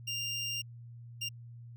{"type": "tone bursts at uneven times", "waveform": "25% pulse", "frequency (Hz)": 2794, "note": "F7", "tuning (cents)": 0, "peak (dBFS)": -30, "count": 2, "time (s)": [[0.07, 0.62], [1.21, 1.29]], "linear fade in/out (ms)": 10, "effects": ["added 118 Hz sine -46 dBFS peak until 1.76 s"]}